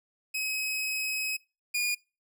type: tone pair in turn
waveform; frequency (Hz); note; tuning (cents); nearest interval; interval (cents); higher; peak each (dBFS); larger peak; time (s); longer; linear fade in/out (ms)
sawtooth; 2546 / 2438; D#7 / D#7; +39 / -36; minor second; 75; first; -26 / -23; second; 0.34-1.37 / 1.74-1.95; first; 10
effects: noise-tail reverb RT60 0.3 s tail -24 dB re dry